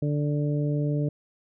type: harmonic tone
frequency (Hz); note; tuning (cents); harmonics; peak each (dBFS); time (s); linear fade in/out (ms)
146.83; D3; 0; 1 / 2 / 3 / 4; -24 / -30 / -34 / -36; 0.02-1.09; 5
effects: none